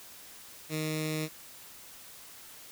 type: tone with notch filter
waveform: 10% pulse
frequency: 155.7 Hz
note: D#3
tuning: 2 cents sharp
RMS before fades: -33 dBFS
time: 0.69-1.29 s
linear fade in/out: 50 ms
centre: 850 Hz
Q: 0.72
effects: white hiss -50 dBFS RMS until 2.71 s